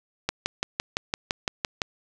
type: click train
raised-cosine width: 0.2 ms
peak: -7 dBFS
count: 10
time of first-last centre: 0.29-1.818 s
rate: 5.89 Hz
effects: none